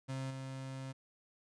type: tone with level steps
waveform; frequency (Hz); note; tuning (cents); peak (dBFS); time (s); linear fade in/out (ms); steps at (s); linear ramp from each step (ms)
35% pulse; 133; C3; +29; -36 / -40; 0.08-0.93; 20; 0.3; 10
effects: resampled to 22050 Hz